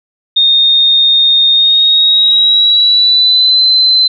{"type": "tone with pitch glide", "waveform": "sine", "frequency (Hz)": [3682, 4062], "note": ["A#7", "B7"], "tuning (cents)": [-22, 48], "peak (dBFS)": -5, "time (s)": [0.36, 4.08], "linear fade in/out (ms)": 10, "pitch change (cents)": 170, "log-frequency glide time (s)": [1.52, 3.62], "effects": []}